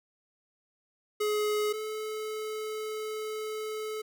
square tone pair in turn, 421.5 / 431.9 Hz, G#4 / A4, +26 / -32 cents, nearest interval unison, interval 42 cents, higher second, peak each -27 / -34 dBFS, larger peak first, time 1.2-1.73 / 1.73-4.02 s, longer second, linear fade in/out 10 ms, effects none

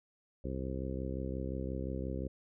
harmonic tone, 65.7 Hz, C2, 8 cents sharp, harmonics 1 / 2 / 3 / 4 / 5 / 6 / 7 / 8, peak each -39 / -42 / -43 / -44 / -45 / -46 / -48 / -46 dBFS, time 0.44-2.28 s, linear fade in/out 5 ms, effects none

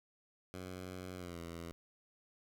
10% pulse tone with pitch glide, 91.9 to 84.27 Hz, F#2 to E2, -11 to +39 cents, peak -36 dBFS, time 0.54-1.72 s, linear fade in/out 0 ms, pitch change -150 cents, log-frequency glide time 1.15-1.39 s, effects none

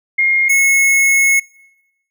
sine / square tone pair in turn, 2133 / 2183 Hz, C7 / C#7, +33 / -27 cents, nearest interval unison, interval 40 cents, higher second, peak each -10 dBFS, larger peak neither, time 0.18-0.49 / 0.49-1.4 s, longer second, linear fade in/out 10 ms, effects noise-tail reverb RT60 1.0 s tail -26 dB re dry

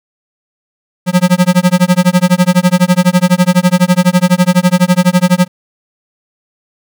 square tone with tremolo, 180 Hz, F#3, 47 cents flat, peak -4 dBFS, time 1.06-5.48 s, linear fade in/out 50 ms, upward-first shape sine, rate 12 Hz, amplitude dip 100%, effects none

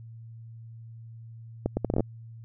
accelerating click train, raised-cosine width 2 ms, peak -12 dBFS, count 9, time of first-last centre 1.66-2.006 s, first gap 110 ms, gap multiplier 0.7, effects added 114 Hz sine -42 dBFS peak until 2.44 s

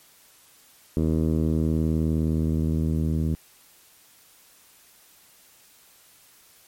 10% pulse tone with low-pass filter sweep, 79.4 Hz, D#2, 36 cents sharp, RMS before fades -23 dBFS, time 0.97-3.35 s, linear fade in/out 0 ms, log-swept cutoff 350 to 200 Hz, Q 0.87, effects white hiss -55 dBFS RMS until 6.67 s + MP3 64 kbps

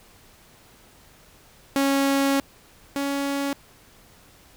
sawtooth tone pair in turn, 275.6 / 279.6 Hz, C#4 / C#4, -10 / +15 cents, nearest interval unison, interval 25 cents, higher second, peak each -15 / -20 dBFS, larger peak first, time 1.76-2.4 / 2.96-3.53 s, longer first, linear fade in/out 0 ms, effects pink hiss -53 dBFS RMS until 4.56 s

